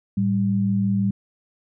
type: tone pair together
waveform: sine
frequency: 110 / 196 Hz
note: A2 / G3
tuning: 0 / 0 cents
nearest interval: minor seventh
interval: 1000 cents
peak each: -24 / -19 dBFS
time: 0.17-1.11 s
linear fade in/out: 5 ms
effects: none